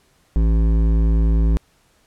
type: tone with hard clipping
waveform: sine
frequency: 55 Hz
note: A1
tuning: in tune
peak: -15 dBFS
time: 0.36-1.57 s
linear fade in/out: 0 ms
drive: 12 dB
effects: pink hiss -59 dBFS RMS until 2.06 s + low-pass 12000 Hz 12 dB/octave